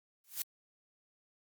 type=noise with exponential growth; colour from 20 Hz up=blue; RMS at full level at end=-31 dBFS; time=0.24-0.42 s; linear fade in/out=2 ms; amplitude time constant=37 ms; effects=Opus 48 kbps